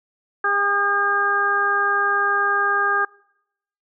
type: harmonic tone with a mistuned harmonic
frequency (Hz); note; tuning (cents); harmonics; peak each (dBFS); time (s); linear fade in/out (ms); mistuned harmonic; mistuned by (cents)
402.7; G4; +47; 1 / 2 / 3 / 4; -28 / -27 / -21 / -20; 0.44-3.05; 5; 3; +20
effects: noise-tail reverb RT60 0.8 s tail -24 dB re dry